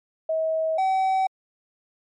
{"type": "tone pair in turn", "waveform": ["sine", "triangle"], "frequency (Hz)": [640, 762.4], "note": ["D#5", "G5"], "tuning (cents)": [49, -48], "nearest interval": "minor third", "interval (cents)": 303, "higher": "second", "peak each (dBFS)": [-21, -17], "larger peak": "second", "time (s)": [[0.29, 0.78], [0.78, 1.27]], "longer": "neither", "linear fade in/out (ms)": 5, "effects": ["MP3 48 kbps"]}